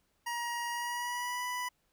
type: tone with pitch glide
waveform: 25% pulse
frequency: 949 to 989.9 Hz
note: A#5 to B5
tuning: +31 to +4 cents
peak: -30 dBFS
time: 0.26-1.69 s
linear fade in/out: 10 ms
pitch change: +73 cents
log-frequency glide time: 0.7-1.46 s
effects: pink hiss -75 dBFS RMS until 1.92 s